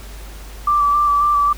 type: tone with vibrato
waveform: sine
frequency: 1167 Hz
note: D6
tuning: 11 cents flat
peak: -12 dBFS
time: 0.67-1.53 s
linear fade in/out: 5 ms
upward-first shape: square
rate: 3.7 Hz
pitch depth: 18 cents each way
effects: added 50 Hz sine -32 dBFS peak until 1.57 s + pink hiss -40 dBFS RMS until 1.57 s